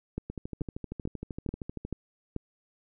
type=two click trains; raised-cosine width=3 ms; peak=-19 / -23 dBFS; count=6 / 21; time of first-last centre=0.18-2.363 / 0.3-1.85 s; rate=2.29 / 12.9 Hz; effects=none

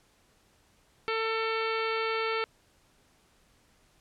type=harmonic tone; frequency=447.2 Hz; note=A4; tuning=28 cents sharp; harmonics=1 / 2 / 3 / 4 / 5 / 6 / 7 / 8 / 9 / 10; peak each=-31 / -38 / -33 / -41 / -36 / -40 / -43 / -46 / -48 / -45 dBFS; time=1.08-2.44 s; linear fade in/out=0 ms; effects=pink hiss -65 dBFS RMS until 4 s + low-pass 11000 Hz 12 dB/octave

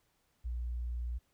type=tone; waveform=sine; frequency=59.8 Hz; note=A#1; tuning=45 cents sharp; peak=-34 dBFS; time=0.44-1.19 s; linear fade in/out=20 ms; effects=pink hiss -75 dBFS RMS until 1.33 s

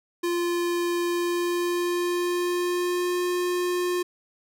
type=tone with pitch glide; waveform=square; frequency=347.4 to 356.5 Hz; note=F4 to F4; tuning=-9 to +36 cents; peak=-24 dBFS; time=0.23-4.03 s; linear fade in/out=10 ms; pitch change=+45 cents; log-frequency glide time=1.05-3.2 s; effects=none

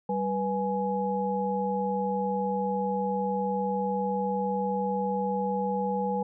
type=tone cluster; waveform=sine; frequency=194.7 / 490.2 / 837 Hz; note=G3 / B4 / G#5; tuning=-12 / -13 / +13 cents; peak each=-30 dBFS; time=0.09-6.23 s; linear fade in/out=5 ms; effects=none

